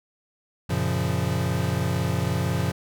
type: chord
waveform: square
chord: Gb major seventh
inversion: none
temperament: equal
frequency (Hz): 92.5 / 116.54 / 138.59 / 174.61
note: Gb2 / Bb2 / Db3 / F3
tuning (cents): 0 / 0 / 0 / 0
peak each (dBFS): -29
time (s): 0.69-2.72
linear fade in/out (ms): 10
effects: none